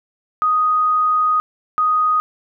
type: tone bursts at uneven times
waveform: sine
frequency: 1246 Hz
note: D#6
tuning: 2 cents sharp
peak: -13 dBFS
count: 2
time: 0.42-1.4 / 1.78-2.2 s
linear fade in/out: 0 ms
effects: none